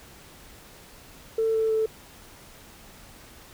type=tone with pitch steps; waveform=sine; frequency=446.5 / 443.2 / 439.8 Hz; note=A4 / A4 / A4; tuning=+25 / +13 / -1 cents; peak=-20 dBFS; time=1.38-1.86 s; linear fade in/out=5 ms; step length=160 ms; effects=tanh soft clip ceiling -16 dBFS + pink hiss -49 dBFS RMS until 3.53 s